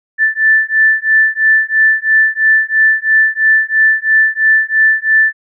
sine beating tone pair, 1760 / 1763 Hz, A6 / A6, 0 / +3 cents, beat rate 3 Hz, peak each -11 dBFS, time 0.18-5.33 s, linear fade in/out 50 ms, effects none

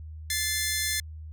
10% pulse tone pair together, 1746 / 2081 Hz, A6 / C7, -14 / -10 cents, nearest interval minor third, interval 304 cents, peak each -20 dBFS, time 0.3-1 s, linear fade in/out 2 ms, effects added 78 Hz sine -38 dBFS peak until 1.32 s

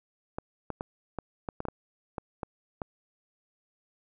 clicks, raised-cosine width 1 ms, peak -19 dBFS, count 11, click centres 0.385 / 0.703 / 0.809 / 1.187 / 1.488 / 1.604 / 1.653 / 1.685 / 2.182 / 2.432 / 2.818 s, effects none

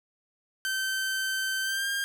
sawtooth tone with pitch glide, 1546 to 1605.1 Hz, G6 to G6, -24 to +41 cents, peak -24 dBFS, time 0.65-2.04 s, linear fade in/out 0 ms, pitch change +65 cents, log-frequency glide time 1.62-1.89 s, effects none

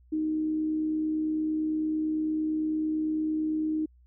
sine tone with amplitude modulation, 311.1 Hz, D#4, in tune, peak -24 dBFS, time 0.12-3.86 s, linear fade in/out 10 ms, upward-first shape sine, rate 68.9 Hz, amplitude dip 30%, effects added 61 Hz sine -55 dBFS peak until 4.06 s

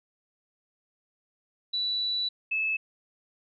sine tone pair in turn, 3951 / 2607 Hz, B7 / E7, 0 / -20 cents, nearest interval perfect fifth, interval 720 cents, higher first, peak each -26 / -25 dBFS, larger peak second, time 1.73-2.29 / 2.51-2.77 s, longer first, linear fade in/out 10 ms, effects none

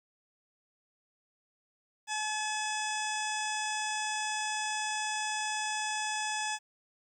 harmonic tone with a mistuned harmonic, 856 Hz, A5, 48 cents flat, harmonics 1 / 2 / 3 / 4 / 6 / 7 / 8 / 9 / 10, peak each -35 / -38 / -40 / -41 / -43 / -43 / -44 / -45 / -45 dBFS, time 2.07-6.59 s, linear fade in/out 50 ms, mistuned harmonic 6, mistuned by -25 cents, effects 11-bit

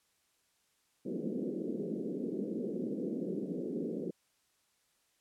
pink band-pass noise, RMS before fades -37 dBFS, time 1.05-4.11 s, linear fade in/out 10 ms, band 180 to 480 Hz, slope 48 dB/octave, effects white hiss -74 dBFS RMS until 5.2 s + low-pass 11000 Hz 12 dB/octave

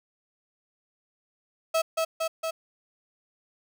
35% pulse tone with echo, 649 Hz, E5, 27 cents flat, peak -20 dBFS, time 1.74-1.82 s, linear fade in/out 10 ms, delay 230 ms, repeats 3, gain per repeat -2 dB, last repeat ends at 2.51 s, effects none

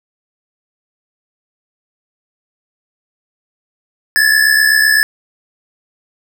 square tone pair together, 1689.1 / 1757 Hz, G#6 / A6, +29 / -3 cents, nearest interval minor second, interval 68 cents, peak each -12 dBFS, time 4.16-5.03 s, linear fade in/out 0 ms, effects none

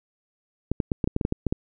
clicks, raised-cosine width 3 ms, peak -10 dBFS, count 11, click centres 0.716 / 0.802 / 0.918 / 1.042 / 1.075 / 1.164 / 1.212 / 1.251 / 1.324 / 1.467 / 1.525 s, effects none

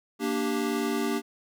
square chord, G minor, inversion first, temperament equal, 233.1 / 293.7 / 392 Hz, Bb3 / D4 / G4, 0 / 0 / 0 cents, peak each -31 / -31 / -31 dBFS, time 0.19-1.22 s, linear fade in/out 50 ms, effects none

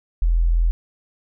sine tone, 42 Hz, E1, 33 cents sharp, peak -14 dBFS, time 0.22-0.71 s, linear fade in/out 0 ms, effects none

